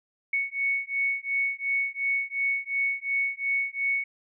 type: beating tone pair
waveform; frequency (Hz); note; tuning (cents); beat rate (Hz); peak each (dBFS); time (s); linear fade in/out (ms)
sine; 2217 / 2219.8; C#7 / C#7; 0 / +2; 2.8; -28; 0.33-4.04; 5
effects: none